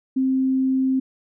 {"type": "tone", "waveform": "sine", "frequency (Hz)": 262.9, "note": "C4", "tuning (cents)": 8, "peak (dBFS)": -17, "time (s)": [0.16, 1], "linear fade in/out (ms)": 10, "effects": []}